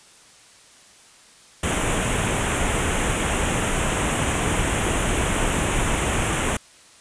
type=band-stop noise; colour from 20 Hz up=pink; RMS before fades=-22 dBFS; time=1.63-6.57 s; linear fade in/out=5 ms; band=3300 to 6600 Hz; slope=48 dB/octave; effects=white hiss -50 dBFS RMS until 7 s + resampled to 22050 Hz